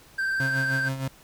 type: tone with vibrato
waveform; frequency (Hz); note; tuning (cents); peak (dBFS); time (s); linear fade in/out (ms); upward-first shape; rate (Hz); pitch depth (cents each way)
triangle; 1568; G6; 0; -22; 0.18-0.89; 10; sine; 20; 29
type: tone with tremolo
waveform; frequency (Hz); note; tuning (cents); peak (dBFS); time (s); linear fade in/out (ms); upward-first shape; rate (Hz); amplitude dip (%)
35% pulse; 133.8; C3; +39; -24; 0.4-1.08; 2; sine; 6.5; 60
effects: pink hiss -53 dBFS RMS until 1.23 s